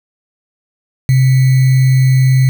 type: tone with sample-and-hold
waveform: sine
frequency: 130.81 Hz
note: C3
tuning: in tune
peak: -6 dBFS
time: 1.09-2.49 s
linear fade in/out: 0 ms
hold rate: 2100 Hz
effects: none